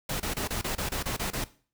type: noise bursts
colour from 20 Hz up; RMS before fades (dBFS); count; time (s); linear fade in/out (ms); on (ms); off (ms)
pink; -31; 10; 0.09-1.442; 5; 110; 28
effects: noise-tail reverb RT60 0.4 s tail -17 dB re dry